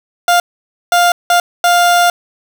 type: tone bursts at uneven times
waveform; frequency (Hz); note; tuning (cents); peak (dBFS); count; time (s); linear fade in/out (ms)
30% pulse; 701; F5; +6; -5; 4; 0.28-0.4 / 0.92-1.12 / 1.3-1.4 / 1.64-2.1; 2
effects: none